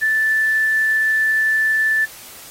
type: tone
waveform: sine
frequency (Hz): 1758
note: A6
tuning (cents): -2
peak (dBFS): -14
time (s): 0.01-2.06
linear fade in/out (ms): 20
effects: white hiss -39 dBFS RMS until 2.5 s + AAC 48 kbps